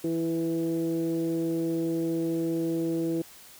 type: tone with low-pass filter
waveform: 15% pulse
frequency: 165 Hz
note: E3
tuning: 2 cents sharp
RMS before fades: -28 dBFS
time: 0.04-3.22 s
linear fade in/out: 5 ms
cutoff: 390 Hz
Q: 9
effects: white hiss -50 dBFS RMS until 3.59 s